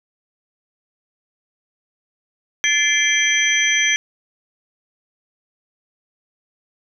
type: tone cluster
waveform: sine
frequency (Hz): 1732 / 2076 / 2333 / 3206 / 6000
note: A6 / C7 / D7 / G7 / F#8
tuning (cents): -28 / -14 / -12 / +38 / +23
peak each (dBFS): -21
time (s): 2.64-3.96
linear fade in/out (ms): 0
effects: none